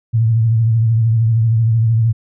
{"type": "tone with vibrato", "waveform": "sine", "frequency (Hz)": 113.3, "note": "A#2", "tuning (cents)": -49, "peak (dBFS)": -10, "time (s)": [0.13, 2.13], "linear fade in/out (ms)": 20, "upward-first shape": "triangle", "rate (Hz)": 13, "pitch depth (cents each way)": 73, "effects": []}